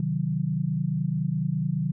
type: chord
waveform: sine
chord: C diminished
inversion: none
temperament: equal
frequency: 130.81 / 155.56 / 185 Hz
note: C3 / Eb3 / Gb3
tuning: 0 / 0 / 0 cents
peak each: -30 / -26 / -29 dBFS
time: 0-1.92 s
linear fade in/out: 2 ms
effects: none